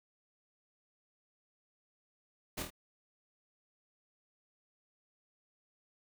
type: noise with echo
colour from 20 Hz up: pink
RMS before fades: -39 dBFS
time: 2.57-2.63 s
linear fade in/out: 10 ms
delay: 25 ms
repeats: 3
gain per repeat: -4 dB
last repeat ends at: 2.705 s
effects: none